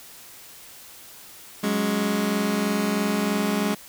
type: chord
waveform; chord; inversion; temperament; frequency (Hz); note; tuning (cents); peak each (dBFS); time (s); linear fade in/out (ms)
sawtooth; F# suspended second; none; just; 185 / 208.1 / 277.5; F#3 / G#3 / C#4; 0 / +4 / +2; -25 / -19 / -25; 1.63-3.75; 10
effects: white hiss -45 dBFS RMS until 3.88 s